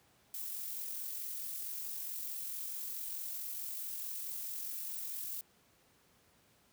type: noise with amplitude modulation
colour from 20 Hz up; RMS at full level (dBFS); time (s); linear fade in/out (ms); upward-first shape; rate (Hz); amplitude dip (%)
violet; -40; 0.34-5.41; 2; sine; 44.6; 30
effects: pink hiss -68 dBFS RMS until 6.72 s + high-pass 80 Hz 12 dB/octave